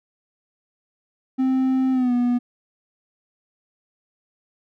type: tone with pitch glide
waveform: triangle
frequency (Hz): 261.3 to 243.8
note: C4 to B3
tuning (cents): -2 to -22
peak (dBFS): -15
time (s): 1.38-2.39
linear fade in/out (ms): 20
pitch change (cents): -120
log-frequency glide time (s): 1.92-2.13
effects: none